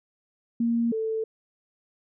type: tone pair in turn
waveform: sine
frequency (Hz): 233.1 / 442.7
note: A#3 / A4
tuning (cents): 0 / +11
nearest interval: major seventh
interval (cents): 1111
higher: second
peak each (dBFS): -21 / -25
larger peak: first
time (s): 0.6-0.92 / 0.92-1.24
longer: neither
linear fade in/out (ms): 5
effects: none